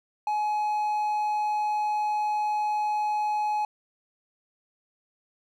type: tone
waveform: triangle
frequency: 844 Hz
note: G#5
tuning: 28 cents sharp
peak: -22 dBFS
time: 0.27-3.65 s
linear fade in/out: 2 ms
effects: none